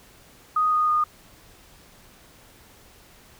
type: tone with pitch steps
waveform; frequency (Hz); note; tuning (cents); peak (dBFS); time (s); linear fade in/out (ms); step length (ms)
sine; 1244.5 / 1235.2 / 1225.9; D#6 / D#6 / D#6; 0 / -13 / -26; -18; 0.56-1.04; 5; 160
effects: pink hiss -52 dBFS RMS until 3.39 s